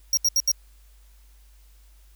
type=tone bursts; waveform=45% pulse; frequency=5630 Hz; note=F8; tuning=13 cents sharp; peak=-18 dBFS; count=4; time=0.13-0.517 s; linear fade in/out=2 ms; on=42 ms; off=73 ms; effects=added 50 Hz sine -50 dBFS peak until 2.15 s + white hiss -62 dBFS RMS until 2.15 s